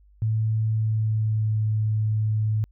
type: tone with pitch glide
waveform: sine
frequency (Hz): 110 to 108.11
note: A2 to A2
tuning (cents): 0 to -30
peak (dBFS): -20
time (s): 0.22-2.64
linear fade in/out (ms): 0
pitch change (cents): -30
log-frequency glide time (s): 0.72-1.63
effects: added 50 Hz sine -52 dBFS peak until 2.71 s